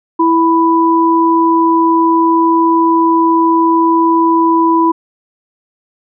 sine tone pair together, 330 / 990.7 Hz, E4 / B5, +2 / +5 cents, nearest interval octave + perfect fifth, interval 1903 cents, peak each -10 dBFS, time 0.19-4.92 s, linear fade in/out 10 ms, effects none

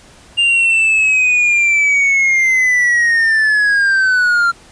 triangle linear sweep, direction down, 2808 to 1372 Hz, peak -8 dBFS, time 0.37-4.52 s, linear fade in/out 20 ms, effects pink hiss -43 dBFS RMS until 4.71 s + resampled to 22050 Hz

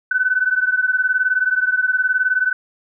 sine beating tone pair, 1501 / 1520 Hz, F#6 / F#6, +24 / +46 cents, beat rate 19 Hz, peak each -17 / -19 dBFS, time 0.11-2.53 s, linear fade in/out 5 ms, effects none

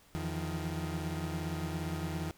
30% pulse tone cluster, 83.5 / 156.9 / 174.3 Hz, E2 / D#3 / F3, +23 / +15 / -3 cents, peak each -36 / -35 / -38 dBFS, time 0.15-2.31 s, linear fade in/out 0 ms, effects pink hiss -62 dBFS RMS until 2.37 s

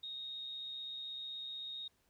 sine tone with amplitude modulation, 3729 Hz, A#7, in tune, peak -40 dBFS, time 0.03-1.88 s, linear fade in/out 5 ms, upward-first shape sine, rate 136 Hz, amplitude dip 35%, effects pink hiss -75 dBFS RMS until 2.09 s

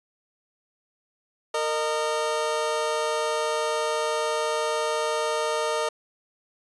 25% pulse tone pair together, 460 / 614 Hz, A#4 / D#5, -23 / -23 cents, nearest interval perfect fourth, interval 500 cents, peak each -23 dBFS, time 1.54-5.89 s, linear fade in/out 5 ms, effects resampled to 22050 Hz

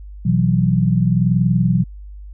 sine chord, B suspended fourth, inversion none, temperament just, 123.47 / 164.63 / 185.21 Hz, B2 / E3 / F#3, 0 / -2 / +2 cents, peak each -17 dBFS, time 0.25-1.84 s, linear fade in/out 10 ms, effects added 50 Hz sine -32 dBFS peak until 2.33 s

